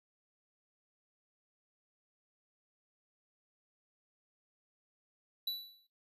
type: tone with exponential decay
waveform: square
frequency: 3951 Hz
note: B7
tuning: in tune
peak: -32 dBFS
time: 5.47-5.87 s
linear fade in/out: 5 ms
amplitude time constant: 86 ms
effects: noise-tail reverb RT60 0.2 s tail -17 dB re dry + resampled to 32000 Hz